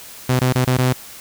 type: tone with dropouts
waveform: sawtooth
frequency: 127.4 Hz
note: C3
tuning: 46 cents flat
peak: -10 dBFS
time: 0.29-0.93 s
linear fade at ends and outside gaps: 5 ms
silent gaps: 0.394-0.413 / 0.527-0.553 / 0.648-0.672 / 0.773-0.785 s
effects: white hiss -38 dBFS RMS until 1.2 s

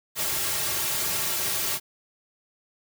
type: noise with comb filter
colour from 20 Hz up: white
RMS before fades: -27 dBFS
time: 0.15-1.8 s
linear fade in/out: 50 ms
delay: 4 ms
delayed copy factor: -0.75
effects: none

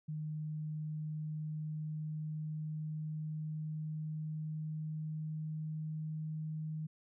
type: tone with pitch glide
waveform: sine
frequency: 153.7 to 155.85 Hz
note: D#3 to D#3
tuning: -21 to +3 cents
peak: -37 dBFS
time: 0.08-6.87 s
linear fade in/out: 10 ms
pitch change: +24 cents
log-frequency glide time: 0.56-6.33 s
effects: none

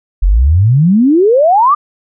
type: exponential sweep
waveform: sine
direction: up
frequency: 41.07 to 1231 Hz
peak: -5 dBFS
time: 0.22-1.75 s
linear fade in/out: 10 ms
effects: none

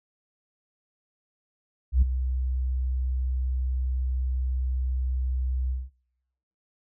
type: tone with ADSR envelope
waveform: sine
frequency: 63.9 Hz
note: C2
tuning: 40 cents flat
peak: -12 dBFS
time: 1.92-5.9 s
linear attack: 100 ms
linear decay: 12 ms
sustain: -12 dB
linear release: 200 ms
effects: noise-tail reverb RT60 0.9 s tail -22 dB re dry + tanh soft clip ceiling -13 dBFS

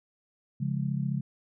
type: chord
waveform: sine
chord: Db major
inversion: none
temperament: just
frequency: 138.59 / 173.24 / 207.9 Hz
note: Db3 / F3 / Ab3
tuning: 0 / -14 / +2 cents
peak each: -29 / -33 / -34 dBFS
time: 0.6-1.21 s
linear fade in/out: 10 ms
effects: none

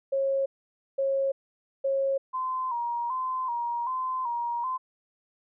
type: tone bursts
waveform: sine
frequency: 544 Hz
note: C#5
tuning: 33 cents flat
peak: -23 dBFS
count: 3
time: 0.12-2.18 s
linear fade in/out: 10 ms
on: 340 ms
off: 520 ms
type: tone with vibrato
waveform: sine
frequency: 987.8 Hz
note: B5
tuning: in tune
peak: -27 dBFS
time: 2.33-4.78 s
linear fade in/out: 20 ms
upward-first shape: square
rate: 1.3 Hz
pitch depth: 73 cents each way
effects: none

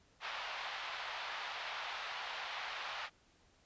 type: band-pass noise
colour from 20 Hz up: pink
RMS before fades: -43 dBFS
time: 0.2-3.1 s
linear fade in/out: 50 ms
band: 750 to 4000 Hz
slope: 24 dB/octave
effects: pink hiss -69 dBFS RMS until 3.65 s + resampled to 16000 Hz

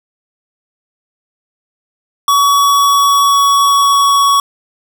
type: tone with pitch glide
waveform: square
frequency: 1130 to 1120.9 Hz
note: C#6 to C#6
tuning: +33 to +19 cents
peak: -8 dBFS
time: 2.28-4.4 s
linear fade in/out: 2 ms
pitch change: -14 cents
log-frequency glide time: 2.49-4.21 s
effects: none

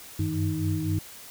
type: tone cluster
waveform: sine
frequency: 94.7 / 98.7 / 157.9 / 313.3 Hz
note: F#2 / G2 / D#3 / D#4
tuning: +41 / +12 / +26 / +12 cents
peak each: -30 dBFS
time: 0.19-0.99 s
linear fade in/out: 5 ms
effects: white hiss -45 dBFS RMS until 1.3 s

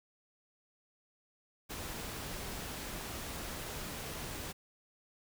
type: noise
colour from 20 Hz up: pink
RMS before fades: -42 dBFS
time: 1.69-4.53 s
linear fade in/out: 20 ms
effects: none

